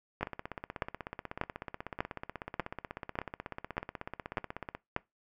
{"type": "two click trains", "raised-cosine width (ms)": 0.5, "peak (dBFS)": [-15, -23], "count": [9, 75], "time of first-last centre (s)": [[0.23, 4.964], [0.21, 4.75]], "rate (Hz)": [1.69, 16.3], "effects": ["noise-tail reverb RT60 0.2 s tail -22 dB re dry"]}